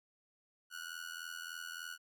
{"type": "tone with amplitude modulation", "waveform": "sawtooth", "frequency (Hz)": 1463, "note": "F#6", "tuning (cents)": -20, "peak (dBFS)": -36, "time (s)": [0.7, 1.98], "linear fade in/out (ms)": 50, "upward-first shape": "sine", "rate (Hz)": 83.4, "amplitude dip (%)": 85, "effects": []}